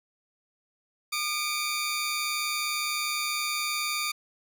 15% pulse tone pair together, 1214.7 / 2290 Hz, D#6 / D7, -42 / -44 cents, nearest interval major seventh, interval 1098 cents, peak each -24 dBFS, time 1.12-4.12 s, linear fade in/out 10 ms, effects none

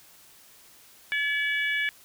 harmonic tone with a mistuned harmonic, 571 Hz, D5, 49 cents flat, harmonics 3 / 4 / 5 / 6, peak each -27 / -28 / -36 / -37 dBFS, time 1.12-1.89 s, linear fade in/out 0 ms, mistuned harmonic 5, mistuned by +36 cents, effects white hiss -54 dBFS RMS until 2.04 s

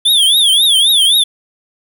square tone with vibrato, 3423 Hz, A7, 48 cents flat, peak -8 dBFS, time 0.05-1.24 s, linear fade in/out 10 ms, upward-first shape triangle, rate 3.8 Hz, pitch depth 200 cents each way, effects none

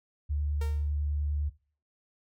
sine tone with vibrato, 73.42 Hz, D2, in tune, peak -27 dBFS, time 0.29-1.5 s, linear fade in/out 20 ms, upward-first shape sine, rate 9.9 Hz, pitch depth 10 cents each way
sawtooth tone with exponential decay, 459.8 Hz, A#4, 24 cents flat, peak -33 dBFS, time 0.61-0.93 s, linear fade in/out 5 ms, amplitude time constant 69 ms
effects noise-tail reverb RT60 0.4 s tail -19 dB re dry

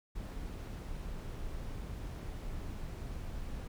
brown noise, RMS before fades -41 dBFS, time 0.15-3.68 s, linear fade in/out 10 ms, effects none

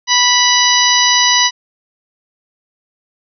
harmonic tone, 984 Hz, B5, 7 cents flat, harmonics 1 / 2 / 3 / 4 / 5 / 6, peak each -16 / -16 / -16 / -16 / -16 / -16 dBFS, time 0.07-1.51 s, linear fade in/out 50 ms, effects none

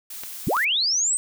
blue noise, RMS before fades -36 dBFS, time 0.1-0.65 s, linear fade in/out 5 ms
clicks, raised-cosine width 0.2 ms, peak -17 dBFS, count 2, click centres 0.236 / 0.568 s
sine linear sweep, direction up, 94.9 to 8372 Hz, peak -19 dBFS, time 0.47-1.17 s, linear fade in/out 0 ms
effects none

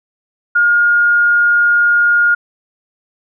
sine tone, 1423 Hz, F6, 32 cents sharp, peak -8 dBFS, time 0.55-2.35 s, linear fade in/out 10 ms, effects none

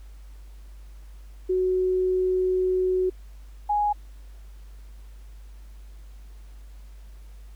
sine tone pair in turn, 370 / 830.6 Hz, F#4 / G#5, 0 / 0 cents, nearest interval octave + major second, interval 1400 cents, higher second, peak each -20 dBFS, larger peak neither, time 1.49-3.1 / 3.69-3.93 s, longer first, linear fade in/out 10 ms, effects added 50 Hz sine -41 dBFS peak until 7.55 s + pink hiss -60 dBFS RMS until 7.55 s

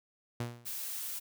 sawtooth tone with exponential decay, 119.4 Hz, A#2, 42 cents sharp, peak -28 dBFS, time 0.4-0.75 s, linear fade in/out 5 ms, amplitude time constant 76 ms
blue noise, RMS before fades -39 dBFS, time 0.65-1.2 s, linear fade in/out 20 ms
effects none

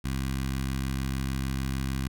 15% pulse tone with notch filter, 66.6 Hz, C2, 31 cents sharp, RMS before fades -30 dBFS, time 0.04-2.08 s, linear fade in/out 10 ms, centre 590 Hz, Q 0.71, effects none

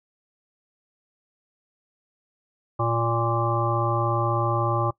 harmonic tone, 116.4 Hz, A#2, 2 cents flat, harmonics 1 / 3 / 5 / 7 / 9 / 10, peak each -25 / -29 / -29 / -29 / -30 / -28 dBFS, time 2.79-4.91 s, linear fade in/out 10 ms, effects noise-tail reverb RT60 0.1 s tail -21 dB re dry

